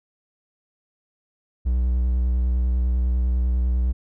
triangle tone with vibrato, 61.74 Hz, B1, in tune, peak -16 dBFS, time 1.65-3.93 s, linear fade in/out 20 ms, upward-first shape sine, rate 10 Hz, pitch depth 30 cents each way, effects none

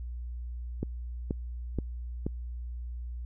click train, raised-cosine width 3 ms, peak -17 dBFS, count 4, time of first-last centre 0.83-2.265 s, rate 2.09 Hz, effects added 60 Hz sine -35 dBFS peak until 3.25 s

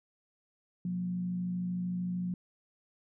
sine tone with frequency modulation, 180 Hz, F#3, 47 cents flat, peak -31 dBFS, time 0.85-2.34 s, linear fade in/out 2 ms, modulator 53.2 Hz, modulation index 0.34, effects none

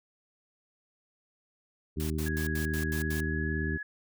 harmonic tone, 77.78 Hz, D#2, in tune, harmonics 1 / 2 / 3 / 4 / 5, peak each -32 / -35 / -37 / -38 / -39 dBFS, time 1.96-3.78 s, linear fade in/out 20 ms
white noise bursts, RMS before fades -41 dBFS, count 7, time 2-3.204 s, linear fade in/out 0 ms, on 100 ms, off 84 ms
sine tone with pitch glide, 1661.2 to 1689.3 Hz, G#6 to G#6, 0 to +29 cents, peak -35 dBFS, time 2.26-3.83 s, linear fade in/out 5 ms, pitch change +29 cents, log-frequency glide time 2.78-3.53 s
effects none

